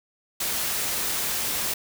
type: noise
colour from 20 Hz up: white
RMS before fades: -27 dBFS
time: 0.4-1.74 s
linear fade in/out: 5 ms
effects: none